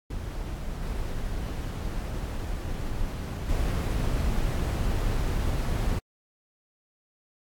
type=noise with level steps; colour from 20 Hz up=brown; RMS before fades=-33 / -31 / -26 dBFS; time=0.1-5.99 s; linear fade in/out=5 ms; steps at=0.81 / 3.48 s; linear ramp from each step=20 ms; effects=AAC 64 kbps